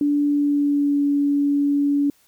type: tone with pitch glide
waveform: sine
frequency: 290 to 285.5 Hz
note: D4 to D4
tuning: -22 to -49 cents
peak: -16 dBFS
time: 0.01-2.1 s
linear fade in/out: 2 ms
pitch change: -27 cents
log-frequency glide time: 0.24-1.04 s
effects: white hiss -59 dBFS RMS until 2.27 s